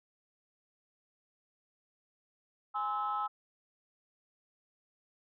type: chord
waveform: sine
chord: Ab augmented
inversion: none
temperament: just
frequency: 830.6 / 1038.3 / 1297.8 Hz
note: Ab5 / C6 / E6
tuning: 0 / -14 / -27 cents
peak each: -35 / -38 / -33 dBFS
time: 2.74-3.28 s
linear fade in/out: 20 ms
effects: tanh soft clip ceiling -25 dBFS